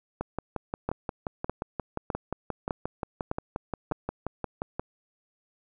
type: two click trains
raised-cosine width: 1 ms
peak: -16 / -14 dBFS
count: 27 / 6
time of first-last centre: 0.21-4.796 / 0.89-3.92 s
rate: 5.67 / 1.65 Hz
effects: none